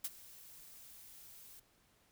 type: noise with ADSR envelope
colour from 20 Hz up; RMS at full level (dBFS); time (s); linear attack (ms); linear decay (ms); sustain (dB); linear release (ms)
blue; -37; 0.04-1.6; 7; 39; -19; 8
effects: pink hiss -71 dBFS RMS until 2.11 s